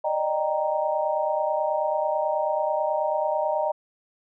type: chord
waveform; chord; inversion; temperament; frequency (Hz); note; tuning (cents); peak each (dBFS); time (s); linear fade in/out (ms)
sine; Eb major seventh; third; equal with one note detuned; 587.3 / 616.5 / 784 / 932.3; D5 / Eb5 / G5 / Bb5; 0 / -16 / 0 / 0; -30 / -25 / -29 / -28; 0.04-3.72; 10
effects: none